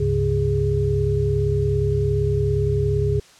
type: tone cluster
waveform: sine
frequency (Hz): 69.4 / 100.1 / 137.5 / 411.6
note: C#2 / G2 / C#3 / G#4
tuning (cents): +3 / +37 / -14 / -16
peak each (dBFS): -25 / -23 / -22 / -22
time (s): 0-3.2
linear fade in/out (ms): 5
effects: white hiss -49 dBFS RMS until 3.39 s + low-pass 7000 Hz 12 dB/octave